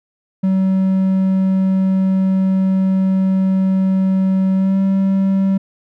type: tone with pitch glide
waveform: triangle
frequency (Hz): 190 to 193.32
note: F#3 to G3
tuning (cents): +46 to -24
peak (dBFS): -10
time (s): 0.43-5.58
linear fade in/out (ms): 10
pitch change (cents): +30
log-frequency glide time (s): 4.55-4.76
effects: none